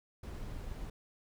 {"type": "noise", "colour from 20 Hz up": "brown", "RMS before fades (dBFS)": -42, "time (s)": [0.23, 0.9], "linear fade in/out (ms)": 5, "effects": []}